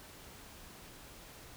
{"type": "silence", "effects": ["pink hiss -53 dBFS RMS until 1.56 s"]}